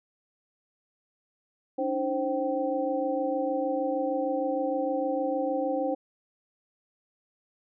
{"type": "tone cluster", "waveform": "sine", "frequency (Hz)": [286, 312.5, 526, 774], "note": ["D4", "D#4", "C5", "G5"], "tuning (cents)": [-46, 8, 9, -22], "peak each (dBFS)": [-32, -34, -28, -33], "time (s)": [1.78, 5.95], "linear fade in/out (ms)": 10, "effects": []}